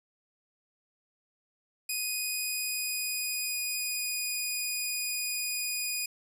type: tone with pitch glide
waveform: 10% pulse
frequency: 2489 to 2469 Hz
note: D#7 to D#7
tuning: 0 to -14 cents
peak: -22 dBFS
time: 1.89-6.06 s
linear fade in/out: 5 ms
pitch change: -14 cents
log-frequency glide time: 2.08-4.26 s
effects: none